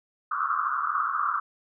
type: band-pass noise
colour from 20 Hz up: pink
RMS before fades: -27 dBFS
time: 0.31-1.4 s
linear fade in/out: 10 ms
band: 1100 to 1400 Hz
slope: 96 dB/octave
effects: none